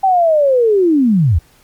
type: linear sweep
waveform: sine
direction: down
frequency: 784 to 68.1 Hz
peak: -8 dBFS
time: 0.03-1.39 s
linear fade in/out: 10 ms
effects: pink hiss -50 dBFS RMS until 1.63 s + MP3 96 kbps